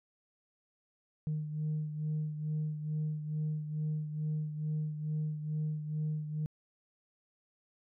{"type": "beating tone pair", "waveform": "sine", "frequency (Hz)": [152.9, 155.2], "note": ["D#3", "D#3"], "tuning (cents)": [-30, -4], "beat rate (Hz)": 2.3, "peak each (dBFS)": [-32, -39], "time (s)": [1.27, 6.46], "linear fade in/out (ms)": 0, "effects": ["tanh soft clip ceiling -28 dBFS"]}